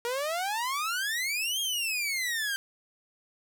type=exponential two-way sweep; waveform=sawtooth; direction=up then down; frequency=466.2 to 3277 to 1563 Hz; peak=-25 dBFS; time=0.05-2.56 s; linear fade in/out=0 ms; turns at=1.6 s; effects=none